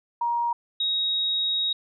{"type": "tone pair in turn", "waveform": "sine", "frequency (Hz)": [945, 3780], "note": ["A#5", "A#7"], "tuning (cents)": [23, 23], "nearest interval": "2 octaves", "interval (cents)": 2400, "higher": "second", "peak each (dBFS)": -22, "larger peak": "neither", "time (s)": [[0.21, 0.53], [0.8, 1.73]], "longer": "second", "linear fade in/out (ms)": 5, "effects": []}